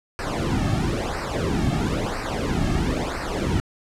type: noise with flanger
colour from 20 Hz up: brown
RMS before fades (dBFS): -24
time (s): 0.19-3.6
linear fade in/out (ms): 0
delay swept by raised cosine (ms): 0.29 to 2.09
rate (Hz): 1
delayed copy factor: -0.85
effects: low-pass 9000 Hz 12 dB/octave